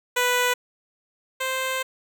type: tone pair in turn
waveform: 10% pulse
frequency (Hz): 493.9 / 522.4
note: B4 / C5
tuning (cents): 0 / -3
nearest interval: minor second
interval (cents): 97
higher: second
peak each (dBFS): -11 / -16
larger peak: first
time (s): 0.16-0.54 / 1.4-1.83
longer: second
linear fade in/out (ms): 10
effects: none